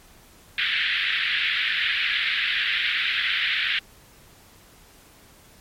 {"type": "band-pass noise", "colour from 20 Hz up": "pink", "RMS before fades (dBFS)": -24, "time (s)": [0.58, 3.79], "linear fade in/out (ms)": 2, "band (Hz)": [1600, 3700], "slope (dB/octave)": 48, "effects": ["pink hiss -52 dBFS RMS until 5.6 s", "MP3 64 kbps"]}